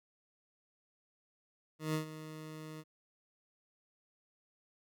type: tone with ADSR envelope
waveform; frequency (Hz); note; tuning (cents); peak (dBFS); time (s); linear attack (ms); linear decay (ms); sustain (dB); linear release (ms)
20% pulse; 156.1; D#3; +6; -26; 1.79-2.84; 150; 110; -14; 46
effects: none